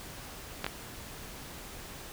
clicks, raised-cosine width 0.3 ms, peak -15 dBFS, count 2, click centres 0.644 / 0.665 s, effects pink hiss -45 dBFS RMS until 2.12 s

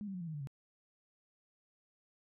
sine tone with pitch steps, 207.9 / 193.98 / 180.99 / 168.87 / 157.56 / 147.01 / 137.16 Hz, G#3 / G3 / F#3 / E3 / D#3 / D3 / C#3, +2 / -18 / -38 / +42 / +22 / +2 / -18 cents, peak -39 dBFS, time 0.01-0.472 s, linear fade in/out 0 ms, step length 66 ms, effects none

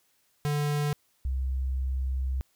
square / sine tone pair in turn, 146.83 / 65.41 Hz, D3 / C2, 0 / 0 cents, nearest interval octave + major second, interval 1400 cents, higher first, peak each -26 dBFS, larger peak neither, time 0.45-0.93 / 1.25-2.41 s, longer second, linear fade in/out 0 ms, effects white hiss -69 dBFS RMS until 2.55 s

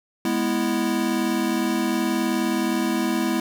square chord, E major, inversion first, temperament equal, 207.7 / 246.9 / 329.6 Hz, G#3 / B3 / E4, 0 / 0 / 0 cents, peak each -27 / -26 / -25 dBFS, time 0.25-3.4 s, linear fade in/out 2 ms, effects none

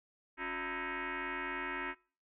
sine tone with frequency modulation, 277.2 Hz, C#4, in tune, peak -36 dBFS, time 0.37-1.95 s, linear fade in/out 50 ms, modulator 319 Hz, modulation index 6.7, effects noise-tail reverb RT60 0.4 s tail -23 dB re dry

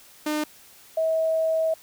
sawtooth / sine tone pair in turn, 303 / 643.6 Hz, D#4 / E5, -46 / -42 cents, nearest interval octave + minor second, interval 1304 cents, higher second, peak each -20 dBFS, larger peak neither, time 0.26-0.44 / 0.97-1.74 s, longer second, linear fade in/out 5 ms, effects white hiss -51 dBFS RMS until 1.82 s

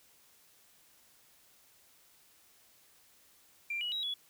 triangle tone with pitch steps, 2372 / 2919 / 3848 / 3386 Hz, D7 / F#7 / B7 / G#7, +17 / -24 / -46 / +33 cents, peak -30 dBFS, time 3.7-4.14 s, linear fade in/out 5 ms, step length 110 ms, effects tanh soft clip ceiling -31 dBFS + white hiss -64 dBFS RMS until 4.29 s

